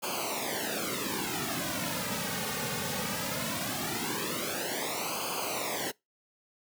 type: noise with flanger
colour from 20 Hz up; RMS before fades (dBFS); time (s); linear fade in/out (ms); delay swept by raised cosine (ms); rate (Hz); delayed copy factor
pink; -33; 0.02-5.92; 20; 0.53 to 3.03; 0.19; -1
effects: noise-tail reverb RT60 0.2 s tail -24 dB re dry + high-pass 150 Hz 12 dB/octave